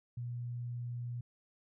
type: tone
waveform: sine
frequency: 120.8 Hz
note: B2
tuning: 38 cents flat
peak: -37 dBFS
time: 0.17-1.21 s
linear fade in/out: 5 ms
effects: none